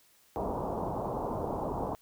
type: low-pass noise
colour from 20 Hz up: white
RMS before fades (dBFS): -34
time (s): 0.36-1.95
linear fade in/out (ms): 0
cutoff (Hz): 1000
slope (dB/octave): 48
effects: white hiss -64 dBFS RMS until 2.01 s